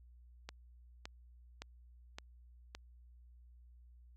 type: click train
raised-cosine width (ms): 0.2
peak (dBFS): -27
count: 5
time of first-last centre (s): 0.49-2.75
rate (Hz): 1.77
effects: added 60 Hz sine -57 dBFS peak until 4.16 s